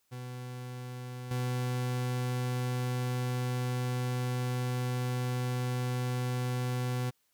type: tone with level steps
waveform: 40% pulse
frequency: 124.9 Hz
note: B2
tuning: 20 cents sharp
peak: -38 / -29 dBFS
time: 0.11-7.11 s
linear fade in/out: 20 ms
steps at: 1.31 s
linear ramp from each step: 2 ms
effects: white hiss -74 dBFS RMS until 7.33 s